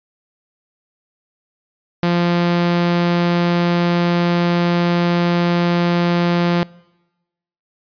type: tone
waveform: sawtooth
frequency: 173.4 Hz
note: F3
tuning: 12 cents flat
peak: -10 dBFS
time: 2.03-6.63 s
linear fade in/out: 0 ms
effects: noise-tail reverb RT60 1.0 s tail -24 dB re dry + resampled to 11025 Hz